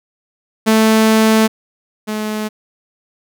sawtooth tone pair in turn, 220 / 214.2 Hz, A3 / A3, 0 / -46 cents, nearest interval unison, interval 46 cents, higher first, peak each -5 / -15 dBFS, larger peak first, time 0.66-1.48 / 2.07-2.49 s, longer first, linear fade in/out 20 ms, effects none

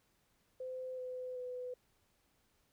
sine tone with pitch steps, 513 / 506.2 / 499.5 Hz, C5 / B4 / B4, -34 / +43 / +20 cents, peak -40 dBFS, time 0.6-1.74 s, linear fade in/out 5 ms, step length 380 ms, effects pink hiss -75 dBFS RMS until 2.72 s

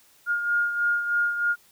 sine beating tone pair, 1419 / 1422.2 Hz, F6 / F6, +27 / +31 cents, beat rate 3.2 Hz, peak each -22 / -30 dBFS, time 0.26-1.56 s, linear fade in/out 50 ms, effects white hiss -58 dBFS RMS until 1.71 s

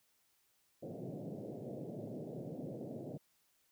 pink band-pass noise, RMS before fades -45 dBFS, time 0.82-3.18 s, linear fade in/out 10 ms, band 120 to 630 Hz, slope 48 dB/octave, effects white hiss -75 dBFS RMS until 3.71 s

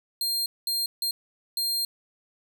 sawtooth tone bursts at uneven times, 4200 Hz, C8, 6 cents sharp, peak -22 dBFS, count 4, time 0.21-0.46 / 0.67-0.86 / 1.02-1.11 / 1.57-1.85 s, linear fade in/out 2 ms, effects none

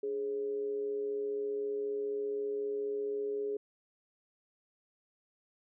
sine tone with amplitude modulation, 415.3 Hz, G#4, in tune, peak -30 dBFS, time 0.03-3.57 s, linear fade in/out 5 ms, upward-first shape sine, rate 124 Hz, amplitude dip 45%, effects none

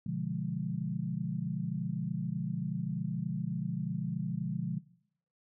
sine chord, B diminished seventh, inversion none, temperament equal, 123.47 / 146.83 / 174.61 / 207.7 Hz, B2 / D3 / F3 / Ab3, 0 / 0 / 0 / 0 cents, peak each -40 / -37 / -35 / -39 dBFS, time 0.06-4.79 s, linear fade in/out 5 ms, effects noise-tail reverb RT60 0.7 s tail -21 dB re dry

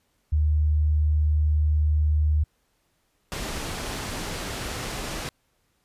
sine tone, 75.9 Hz, D#2, 42 cents flat, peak -18 dBFS, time 0.32-2.44 s, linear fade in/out 10 ms
pink low-pass noise, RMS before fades -32 dBFS, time 3.32-5.29 s, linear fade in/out 0 ms, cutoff 9300 Hz, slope 12 dB/octave
effects pink hiss -70 dBFS RMS until 5.84 s + resampled to 32000 Hz

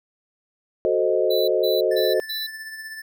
sine chord, F# diminished seventh, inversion none, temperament equal, 370 / 440 / 523.3 / 622.3 Hz, F#4 / A4 / C5 / Eb5, 0 / 0 / 0 / 0 cents, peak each -23 dBFS, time 0.85-2.2 s, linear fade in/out 0 ms
square tone bursts, 3976 Hz, B7, 11 cents sharp, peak -27 dBFS, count 4, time 1.3-2.47 s, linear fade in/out 10 ms, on 180 ms, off 150 ms
square tone with tremolo, 1760 Hz, A6, in tune, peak -32 dBFS, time 1.91-3.02 s, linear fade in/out 5 ms, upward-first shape triangle, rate 16 Hz, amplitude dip 50%
effects none

